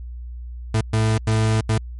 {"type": "tone bursts at uneven times", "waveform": "40% pulse", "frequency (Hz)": 110, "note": "A2", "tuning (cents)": 0, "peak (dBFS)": -15, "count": 4, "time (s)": [[0.74, 0.81], [0.93, 1.18], [1.27, 1.61], [1.69, 1.78]], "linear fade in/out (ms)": 5, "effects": ["added 60 Hz sine -30 dBFS peak until 1.99 s", "MP3 48 kbps"]}